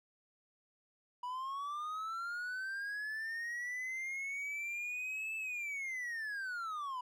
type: linear two-way sweep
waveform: triangle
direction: up then down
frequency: 975 to 2637 to 975 Hz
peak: -36 dBFS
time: 1.23-7.01 s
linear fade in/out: 5 ms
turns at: 5.36 s
effects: none